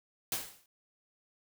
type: noise with exponential decay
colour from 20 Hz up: white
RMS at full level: -31 dBFS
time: 0.32-0.66 s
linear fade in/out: 2 ms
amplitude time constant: 73 ms
effects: none